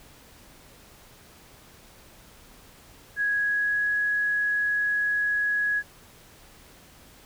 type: tone with pitch glide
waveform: sine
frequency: 1661.2 to 1672.8 Hz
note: G#6 to G#6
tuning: 0 to +12 cents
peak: -22 dBFS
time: 3.16-5.83 s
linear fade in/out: 50 ms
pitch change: +12 cents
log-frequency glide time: 3.35-3.9 s
effects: pink hiss -52 dBFS RMS until 7.25 s